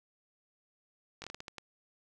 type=slowing click train; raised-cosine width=0.2 ms; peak=-25 dBFS; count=8; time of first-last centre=1.22-1.583 s; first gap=20 ms; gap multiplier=1.31; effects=none